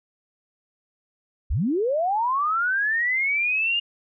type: linear sweep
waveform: sine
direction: up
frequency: 38.84 to 2851 Hz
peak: -20 dBFS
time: 1.5-3.8 s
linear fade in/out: 10 ms
effects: none